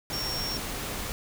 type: tone in noise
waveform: sine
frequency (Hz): 5510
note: F8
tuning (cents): -24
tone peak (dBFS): -31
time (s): 0.13-0.57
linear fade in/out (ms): 0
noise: pink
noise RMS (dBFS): -34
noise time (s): 0.1-1.12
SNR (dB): 0
effects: none